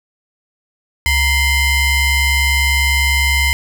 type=ring-modulated tone; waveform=40% pulse; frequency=1010 Hz; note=B5; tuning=39 cents sharp; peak=-8 dBFS; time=1.06-3.53 s; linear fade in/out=0 ms; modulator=1080 Hz; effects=none